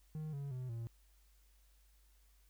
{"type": "tone with pitch steps", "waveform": "triangle", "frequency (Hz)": [155, 140.5, 127.36, 115.45], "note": ["D#3", "C#3", "C3", "A#2"], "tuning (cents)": [-6, 24, -46, -16], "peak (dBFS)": -38, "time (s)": [0.15, 0.87], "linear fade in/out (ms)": 0, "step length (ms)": 180, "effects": ["added 50 Hz sine -65 dBFS peak until 2.49 s", "white hiss -74 dBFS RMS until 2.49 s"]}